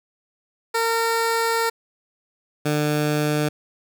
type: tone pair in turn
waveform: 15% pulse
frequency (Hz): 457.4 / 150.02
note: A#4 / D3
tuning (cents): -33 / +37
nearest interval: octave + perfect fifth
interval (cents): 1930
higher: first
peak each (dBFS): -13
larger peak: neither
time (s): 0.74-1.7 / 2.65-3.49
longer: first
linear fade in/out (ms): 10
effects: none